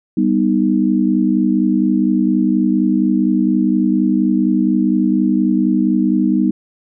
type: chord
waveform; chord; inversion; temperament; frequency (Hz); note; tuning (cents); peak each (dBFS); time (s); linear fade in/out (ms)
sine; G augmented; none; equal; 196 / 246.9 / 311.1; G3 / B3 / D#4; 0 / 0 / 0; -16; 0.17-6.51; 5
effects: none